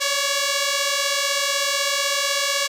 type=beating tone pair; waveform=5% pulse; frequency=554.4 / 570.4 Hz; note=C#5 / C#5; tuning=0 / +49 cents; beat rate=16 Hz; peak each=-11 dBFS; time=0-2.68 s; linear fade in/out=20 ms; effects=resampled to 32000 Hz